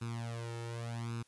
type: tone with flanger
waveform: sawtooth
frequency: 116.54 Hz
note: A#2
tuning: in tune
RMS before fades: -40 dBFS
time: 0.01-1.23 s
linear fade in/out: 10 ms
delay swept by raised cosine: 0.77 to 2.27 ms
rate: 0.87 Hz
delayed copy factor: +0.9
effects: white hiss -69 dBFS RMS until 1.27 s + resampled to 24000 Hz